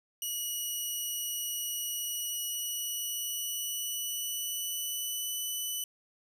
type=tone with pitch glide; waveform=10% pulse; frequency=2915 to 2985 Hz; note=F#7 to F#7; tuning=-26 to +15 cents; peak=-25 dBFS; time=0.22-5.84 s; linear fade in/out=2 ms; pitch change=+41 cents; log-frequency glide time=1.95-5.37 s; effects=none